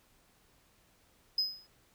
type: tone with exponential decay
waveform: triangle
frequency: 5050 Hz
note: D#8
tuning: 25 cents sharp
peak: -22 dBFS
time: 1.38-1.67 s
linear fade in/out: 5 ms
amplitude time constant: 63 ms
effects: tanh soft clip ceiling -23 dBFS + pink hiss -67 dBFS RMS until 1.94 s